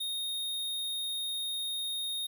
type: tone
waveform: square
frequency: 3708 Hz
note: A#7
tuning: 10 cents flat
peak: -33 dBFS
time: 0-2.27 s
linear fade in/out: 10 ms
effects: 11-bit

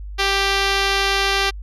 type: tone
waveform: 5% pulse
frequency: 393 Hz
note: G4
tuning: 4 cents sharp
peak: -5 dBFS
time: 0.18-1.51 s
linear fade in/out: 20 ms
effects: added 50 Hz sine -29 dBFS peak until 1.62 s + low-pass 7000 Hz 12 dB/octave

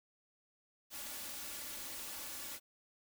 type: noise with comb filter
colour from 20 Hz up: white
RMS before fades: -45 dBFS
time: 0.9-2.6 s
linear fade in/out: 50 ms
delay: 3.5 ms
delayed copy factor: +0.6
effects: none

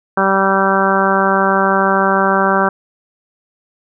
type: harmonic tone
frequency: 193.8 Hz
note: G3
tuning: 20 cents flat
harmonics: 1 / 2 / 3 / 4 / 5 / 6 / 7 / 8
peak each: -19 / -19 / -19 / -19 / -19 / -19 / -19 / -19 dBFS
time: 0.17-2.69 s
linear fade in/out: 5 ms
effects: none

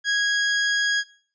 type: tone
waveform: sawtooth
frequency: 1651 Hz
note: G#6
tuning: 11 cents flat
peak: -16 dBFS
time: 0.04-1.04 s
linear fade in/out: 50 ms
effects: noise-tail reverb RT60 0.5 s tail -20 dB re dry + resampled to 16000 Hz

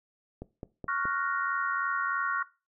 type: click train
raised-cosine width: 2 ms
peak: -25 dBFS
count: 4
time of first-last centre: 0.42-1.054 s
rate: 4.73 Hz
type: chord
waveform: sine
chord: Gb major seventh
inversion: second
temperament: equal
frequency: 1108.7 / 1396.9 / 1480 / 1864.7 Hz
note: Db6 / F6 / Gb6 / Bb6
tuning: 0 / 0 / 0 / 0 cents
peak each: -31 / -32 / -35 / -37 dBFS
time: 0.88-2.43 s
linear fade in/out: 5 ms
effects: noise-tail reverb RT60 0.3 s tail -19 dB re dry

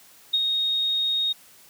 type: tone with ADSR envelope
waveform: sine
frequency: 3729 Hz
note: A#7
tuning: in tune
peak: -17 dBFS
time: 0.33-1.33 s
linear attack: 11 ms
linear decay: 42 ms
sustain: -4 dB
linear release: 12 ms
effects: white hiss -52 dBFS RMS until 1.69 s + high-pass 80 Hz 12 dB/octave

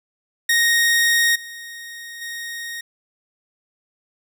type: tone with level steps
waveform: sawtooth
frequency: 1864.7 Hz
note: A#6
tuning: in tune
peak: -11 / -30 / -25 dBFS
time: 0.49-2.81 s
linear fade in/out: 5 ms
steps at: 1.35 / 2.21 s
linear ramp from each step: 10 ms
effects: none

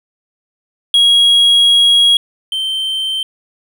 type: tone pair in turn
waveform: triangle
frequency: 3300 / 3115 Hz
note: G#7 / G7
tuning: -12 / -12 cents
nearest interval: minor second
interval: 100 cents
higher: first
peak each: -5 / -14 dBFS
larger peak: first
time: 0.94-2.17 / 2.52-3.23 s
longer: first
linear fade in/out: 2 ms
effects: none

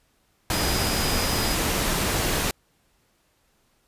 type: tone in noise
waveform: sine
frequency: 4956 Hz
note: D#8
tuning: 8 cents flat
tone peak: -31 dBFS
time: 0.53-1.55 s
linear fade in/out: 2 ms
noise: pink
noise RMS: -24 dBFS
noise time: 0.5-2.51 s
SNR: -10 dB
effects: pink hiss -66 dBFS RMS until 3.87 s + resampled to 32000 Hz

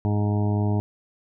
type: harmonic tone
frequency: 103.83 Hz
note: G#2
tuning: in tune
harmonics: 1 / 2 / 3 / 4 / 6 / 7 / 8 / 9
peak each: -21 / -27 / -31 / -33 / -37 / -38 / -39 / -40 dBFS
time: 0.05-0.8 s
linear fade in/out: 0 ms
effects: none

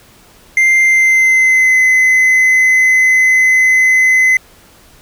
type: tone with pitch glide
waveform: triangle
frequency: 2093 to 2038 Hz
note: C7 to C7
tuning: 0 to -46 cents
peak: -5 dBFS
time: 0.57-4.37 s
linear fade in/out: 2 ms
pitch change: -46 cents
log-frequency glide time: 0.82-1.8 s
effects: pink hiss -44 dBFS RMS until 5.01 s

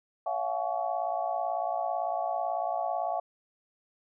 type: tone cluster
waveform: sine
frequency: 564 / 673 / 731 / 848 / 1124 Hz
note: C#5 / E5 / F#5 / G#5 / C#6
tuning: +30 / +36 / -21 / +36 / +24 cents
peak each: -40 / -32 / -32 / -36 / -40 dBFS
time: 0.26-3.2 s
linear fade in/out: 5 ms
effects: none

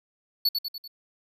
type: tone with echo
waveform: square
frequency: 4438 Hz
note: C#8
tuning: 1 cent sharp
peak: -20 dBFS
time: 0.45-0.49 s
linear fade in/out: 5 ms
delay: 97 ms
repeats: 4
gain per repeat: -5 dB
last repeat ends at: 0.878 s
effects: none

